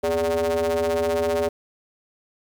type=ring-modulated tone; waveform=square; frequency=84.1 Hz; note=E2; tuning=35 cents sharp; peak=-18 dBFS; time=0.03-1.49 s; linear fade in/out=10 ms; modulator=497 Hz; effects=9-bit